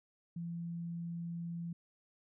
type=tone; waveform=sine; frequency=169.7 Hz; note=F3; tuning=49 cents flat; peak=-38 dBFS; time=0.36-1.73 s; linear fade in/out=5 ms; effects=none